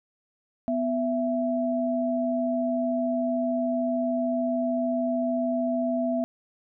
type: tone pair together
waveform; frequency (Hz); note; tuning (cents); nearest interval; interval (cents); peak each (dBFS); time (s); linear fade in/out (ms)
sine; 248.9 / 664.5; B3 / E5; +14 / +14; octave + perfect fourth; 1700; -26; 0.68-6.24; 0
effects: none